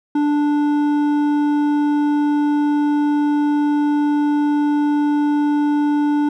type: tone with hard clipping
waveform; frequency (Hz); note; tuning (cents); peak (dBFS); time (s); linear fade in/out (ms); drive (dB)
sine; 293.7; D4; 0; -16; 0.15-6.29; 5; 8
effects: none